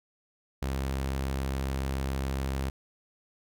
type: tone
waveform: sawtooth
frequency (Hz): 67.1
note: C2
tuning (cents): +44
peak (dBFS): -25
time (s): 0.62-2.7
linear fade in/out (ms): 5
effects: none